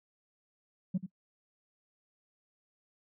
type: tone with echo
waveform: sine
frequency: 184.8 Hz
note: F#3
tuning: 2 cents flat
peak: -25 dBFS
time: 0.94-0.98 s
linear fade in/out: 10 ms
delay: 85 ms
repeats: 1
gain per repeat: -11 dB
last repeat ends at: 1.065 s
effects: noise-tail reverb RT60 0.1 s tail -23 dB re dry + tanh soft clip ceiling -25 dBFS